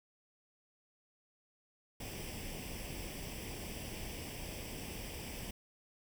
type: noise with comb filter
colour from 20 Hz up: pink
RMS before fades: -44 dBFS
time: 2-5.51 s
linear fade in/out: 5 ms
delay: 0.37 ms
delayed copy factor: +0.7
effects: none